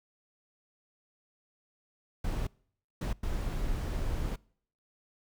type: noise bursts at uneven times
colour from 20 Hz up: brown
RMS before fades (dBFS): -32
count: 3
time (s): 2.24-2.47 / 3.01-3.13 / 3.23-4.36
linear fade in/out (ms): 5
effects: noise-tail reverb RT60 0.6 s tail -25 dB re dry